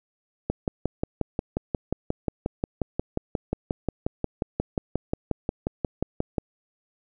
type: click train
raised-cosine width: 2 ms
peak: -11 dBFS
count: 34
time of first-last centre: 0.5-6.382 s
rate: 5.61 Hz
effects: none